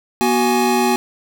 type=tone cluster; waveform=square; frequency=241.8 / 373.3 / 832 Hz; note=B3 / F#4 / G#5; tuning=-36 / +15 / +3 cents; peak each=-19 dBFS; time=0.21-0.96 s; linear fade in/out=0 ms; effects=none